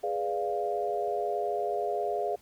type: chord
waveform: sine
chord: G# diminished seventh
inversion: none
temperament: equal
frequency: 415.3 / 493.9 / 587.3 / 698.5 Hz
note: G#4 / B4 / D5 / F5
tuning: 0 / 0 / 0 / 0 cents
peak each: -32 / -37 / -35 / -31 dBFS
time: 0.03-2.36 s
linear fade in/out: 10 ms
effects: pink hiss -60 dBFS RMS until 2.41 s